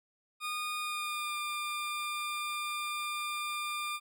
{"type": "tone with pitch glide", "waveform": "20% pulse", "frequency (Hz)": [1226, 1198], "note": ["D#6", "D6"], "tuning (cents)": [-26, 34], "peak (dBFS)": -29, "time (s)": [0.4, 4], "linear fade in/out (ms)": 50, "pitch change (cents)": -40, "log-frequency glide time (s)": [0.8, 1.37], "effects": []}